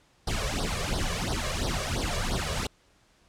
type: noise with flanger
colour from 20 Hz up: pink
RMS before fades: -29 dBFS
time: 0.27-2.67 s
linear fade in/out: 5 ms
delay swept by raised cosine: 0.2 to 1.8 ms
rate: 2.9 Hz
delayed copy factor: +0.95
effects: pink hiss -63 dBFS RMS until 3.28 s + low-pass 8000 Hz 12 dB/octave